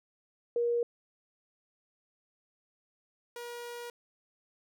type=tone pair in turn; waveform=sine / sawtooth; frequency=474.2 / 478.3 Hz; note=A#4 / A#4; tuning=+30 / +44 cents; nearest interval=unison; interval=14 cents; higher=second; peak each=-26 / -36 dBFS; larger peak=first; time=0.56-0.83 / 3.36-3.9 s; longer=second; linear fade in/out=2 ms; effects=none